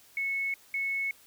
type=tone bursts at uneven times; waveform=sine; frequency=2200 Hz; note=C#7; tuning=14 cents flat; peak=-28 dBFS; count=2; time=0.17-0.54 / 0.74-1.11 s; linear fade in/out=2 ms; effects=white hiss -58 dBFS RMS until 1.26 s